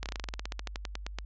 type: slowing click train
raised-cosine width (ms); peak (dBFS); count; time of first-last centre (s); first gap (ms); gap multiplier
0.2; -18; 19; 0.03-1.186; 28; 1.09
effects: added 50 Hz sine -39 dBFS peak until 1.25 s + resampled to 16000 Hz